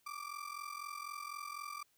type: ring-modulated tone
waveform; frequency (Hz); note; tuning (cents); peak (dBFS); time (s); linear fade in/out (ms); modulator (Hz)
35% pulse; 1174.7; D6; 0; -38; 0.06-1.83; 5; 22
effects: white hiss -74 dBFS RMS until 1.97 s